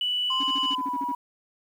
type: tone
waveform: sine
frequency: 2963 Hz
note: F#7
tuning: 2 cents sharp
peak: -23 dBFS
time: 0.01-0.75 s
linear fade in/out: 2 ms
type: tone with pitch glide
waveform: sine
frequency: 1042 to 972.2 Hz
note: C6 to B5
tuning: -7 to -28 cents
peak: -26 dBFS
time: 0.3-1.15 s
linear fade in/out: 5 ms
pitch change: -121 cents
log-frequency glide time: 0.61-1 s
type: tone bursts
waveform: triangle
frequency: 277.2 Hz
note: C#4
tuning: in tune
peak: -28 dBFS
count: 10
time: 0.4-1.119 s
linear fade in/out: 5 ms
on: 35 ms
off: 41 ms
effects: tanh soft clip ceiling -17 dBFS + 9-bit